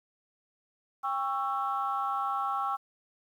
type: chord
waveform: sine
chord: C# diminished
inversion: second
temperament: just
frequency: 798.3 / 1108.7 / 1330.5 Hz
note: G5 / C#6 / E6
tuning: +31 / 0 / +16 cents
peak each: -32 dBFS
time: 1.03-2.77 s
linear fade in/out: 20 ms
effects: tanh soft clip ceiling -20 dBFS + 10-bit